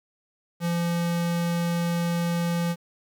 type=tone; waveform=square; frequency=171.1 Hz; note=F3; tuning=35 cents flat; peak=-24 dBFS; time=0.6-2.76 s; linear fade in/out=50 ms; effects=9-bit